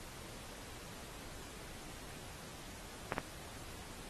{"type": "clicks", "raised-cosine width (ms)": 0.5, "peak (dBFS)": -19, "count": 2, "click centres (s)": [3.122, 3.182], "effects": ["pink hiss -51 dBFS RMS until 4.09 s", "AAC 32 kbps"]}